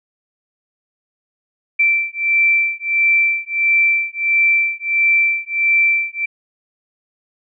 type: beating tone pair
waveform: sine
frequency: 2340 / 2341.5 Hz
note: D7 / D7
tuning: -7 / -6 cents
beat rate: 1.5 Hz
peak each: -16 dBFS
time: 1.79-6.26 s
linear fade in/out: 10 ms
effects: none